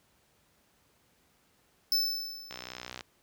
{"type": "tone with exponential decay", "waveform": "square", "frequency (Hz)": 5274, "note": "E8", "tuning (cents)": 0, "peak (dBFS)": -23, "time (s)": [1.92, 2.89], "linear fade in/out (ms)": 1, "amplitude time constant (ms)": 210}
{"type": "click train", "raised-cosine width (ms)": 0.2, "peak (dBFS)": -22, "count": 32, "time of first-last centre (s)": [2.51, 3.008], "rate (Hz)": 62.2}
{"effects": ["pink hiss -68 dBFS RMS until 3.22 s", "high-pass 60 Hz 12 dB/octave"]}